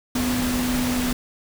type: tone in noise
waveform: sine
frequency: 249 Hz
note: B3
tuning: 14 cents sharp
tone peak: -22 dBFS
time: 0.15-1.13 s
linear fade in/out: 5 ms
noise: pink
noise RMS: -27 dBFS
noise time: 0.15-1.13 s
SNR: +2 dB
effects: none